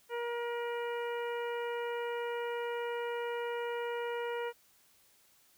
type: harmonic tone with a mistuned harmonic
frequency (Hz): 474.4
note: A#4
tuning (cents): +30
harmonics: 1 / 2 / 3 / 4 / 5 / 6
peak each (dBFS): -35 / -41 / -45 / -47 / -49 / -51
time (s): 0.09-4.53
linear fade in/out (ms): 50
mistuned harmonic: 6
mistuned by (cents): +26
effects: white hiss -66 dBFS RMS until 5.57 s